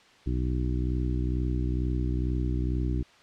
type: harmonic tone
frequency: 62.2 Hz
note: B1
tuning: 13 cents sharp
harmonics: 1 / 2 / 3 / 4 / 5 / 6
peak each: -27 / -31 / -39 / -37 / -35 / -41 dBFS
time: 0.26-3.03 s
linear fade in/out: 10 ms
effects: white hiss -56 dBFS RMS until 3.22 s + low-pass 4000 Hz 12 dB/octave